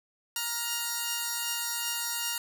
5% pulse tone pair together, 940 / 1411.3 Hz, A#5 / F6, +14 / +18 cents, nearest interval perfect fifth, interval 704 cents, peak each -21 dBFS, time 0.36-2.38 s, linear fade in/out 2 ms, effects none

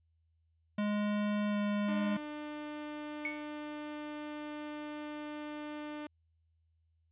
square tone with pitch glide, 207.7 to 206 Hz, G#3 to G#3, 0 to -14 cents, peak -31 dBFS, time 0.78-2.17 s, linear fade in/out 5 ms, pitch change -14 cents, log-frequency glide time 1.49-1.57 s
sawtooth tone, 299.1 Hz, D4, 32 cents sharp, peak -36 dBFS, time 1.88-6.07 s, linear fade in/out 5 ms
sine tone with exponential decay, 2217 Hz, C#7, in tune, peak -31 dBFS, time 3.25-3.49 s, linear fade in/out 1 ms, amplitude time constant 52 ms
effects added 81 Hz sine -70 dBFS peak until 7.11 s + resampled to 8000 Hz

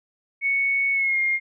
sine tone with pitch glide, 2217 to 2127 Hz, C#7 to C7, 0 to +28 cents, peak -19 dBFS, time 0.41-1.4 s, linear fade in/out 50 ms, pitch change -72 cents, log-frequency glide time 0.92-1.19 s, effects none

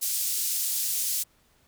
white band-pass noise, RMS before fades -28 dBFS, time 0.01-1.24 s, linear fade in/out 20 ms, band 5400 to 16000 Hz, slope 12 dB/octave, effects pink hiss -64 dBFS RMS until 1.67 s

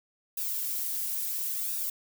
violet noise with flanger, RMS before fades -32 dBFS, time 0.37-1.9 s, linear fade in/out 5 ms, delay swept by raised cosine 0.94 to 3.74 ms, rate 0.73 Hz, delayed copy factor -0.8, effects none

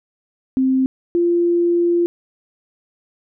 sine tone pair in turn, 262.1 / 345.3 Hz, C4 / F4, +3 / -20 cents, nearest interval perfect fourth, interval 477 cents, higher second, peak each -13 dBFS, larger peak neither, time 0.57-0.86 / 1.15-2.06 s, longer second, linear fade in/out 0 ms, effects none

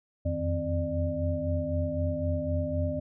sine tone cluster, 83.9 / 87.8 / 155.8 / 260.8 / 597 Hz, E2 / F2 / D#3 / C4 / D5, +31 / +10 / +3 / -5 / +28 cents, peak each -32 / -32 / -37 / -34 / -32 dBFS, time 0.25-3 s, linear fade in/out 10 ms, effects none

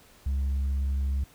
sine tone with tanh clipping, 68.3 Hz, C#2, 25 cents flat, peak -25 dBFS, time 0.26-1.24 s, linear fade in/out 5 ms, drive 2 dB, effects pink hiss -56 dBFS RMS until 1.34 s

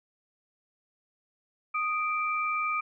sine tone pair together, 1241.8 / 2347 Hz, D#6 / D7, -4 / -2 cents, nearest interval major seventh, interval 1102 cents, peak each -28 / -31 dBFS, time 1.74-2.81 s, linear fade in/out 10 ms, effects none

